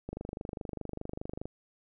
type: click train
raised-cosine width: 2 ms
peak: -24 dBFS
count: 35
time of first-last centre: 0.09-1.455 s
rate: 24.9 Hz
effects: none